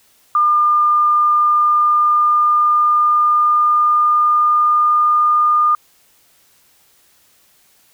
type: tone with pitch glide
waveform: sine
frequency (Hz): 1204 to 1213.8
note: D6 to D#6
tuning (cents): +43 to -43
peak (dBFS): -10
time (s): 0.35-5.75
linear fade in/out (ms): 2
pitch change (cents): +14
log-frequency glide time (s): 1.29-5.28
effects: white hiss -54 dBFS RMS until 7.93 s